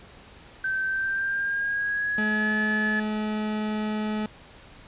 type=tone with pitch glide; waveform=sine; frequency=1548 to 1717.6 Hz; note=G6 to A6; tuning=-22 to -42 cents; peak=-24 dBFS; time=0.64-3 s; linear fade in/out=5 ms; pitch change=+180 cents; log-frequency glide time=0.85-2.54 s
type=tone; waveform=40% pulse; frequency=213.7 Hz; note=G#3; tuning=50 cents sharp; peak=-25 dBFS; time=2.18-4.26 s; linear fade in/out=2 ms
effects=pink hiss -49 dBFS RMS until 4.87 s + resampled to 8000 Hz